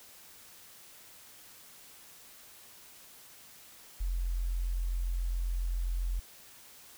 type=tone; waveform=sine; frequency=43.69 Hz; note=F1; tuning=1 cent sharp; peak=-29 dBFS; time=4-6.2 s; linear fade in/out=10 ms; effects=white hiss -54 dBFS RMS until 6.97 s